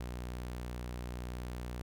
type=tone; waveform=sawtooth; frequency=61 Hz; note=B1; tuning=21 cents flat; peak=-35 dBFS; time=0-1.82 s; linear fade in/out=5 ms; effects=none